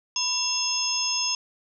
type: tone cluster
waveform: sine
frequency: 1006 / 2728 / 3375 / 5190 / 6410 Hz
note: B5 / F7 / G#7 / E8 / G8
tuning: +32 / -41 / +27 / -28 / +38 cents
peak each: -35 / -33 / -34 / -26 / -28 dBFS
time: 0.16-1.35 s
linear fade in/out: 2 ms
effects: none